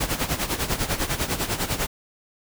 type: noise with tremolo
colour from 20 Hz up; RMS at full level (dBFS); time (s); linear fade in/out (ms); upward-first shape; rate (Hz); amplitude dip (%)
pink; -23; 0-1.87; 10; sine; 10; 75
effects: none